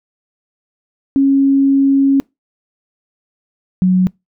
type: tone pair in turn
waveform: sine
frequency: 274.2 / 184.33 Hz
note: C#4 / F#3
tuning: -19 / -6 cents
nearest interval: perfect fifth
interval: 687 cents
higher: first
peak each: -8 dBFS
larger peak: neither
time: 1.16-2.2 / 3.82-4.07 s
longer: first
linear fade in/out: 0 ms
effects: noise-tail reverb RT60 0.2 s tail -25 dB re dry